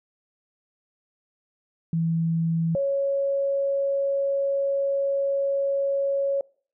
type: tone pair in turn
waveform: sine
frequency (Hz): 164.7 / 554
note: E3 / C#5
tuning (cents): -1 / -1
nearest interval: octave + major sixth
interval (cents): 2100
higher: second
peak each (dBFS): -21 / -21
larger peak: neither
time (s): 1.93-2.75 / 2.75-6.41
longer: second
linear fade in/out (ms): 2
effects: noise-tail reverb RT60 0.5 s tail -25 dB re dry